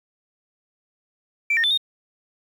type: tone with pitch steps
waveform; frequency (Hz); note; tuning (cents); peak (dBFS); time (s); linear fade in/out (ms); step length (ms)
sine; 2336 / 1834 / 3520 / 3698; D7 / A#6 / A7 / A#7; -10 / -29 / 0 / -15; -16; 1.5-1.776; 5; 69
effects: tanh soft clip ceiling -13 dBFS + 8-bit